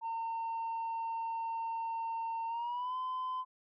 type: tone with pitch glide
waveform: sine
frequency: 911 to 1022.6 Hz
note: A#5 to C6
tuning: -40 to -40 cents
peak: -32 dBFS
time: 0.01-3.45 s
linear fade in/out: 50 ms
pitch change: +200 cents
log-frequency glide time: 2.47-2.96 s
effects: tanh soft clip ceiling -33 dBFS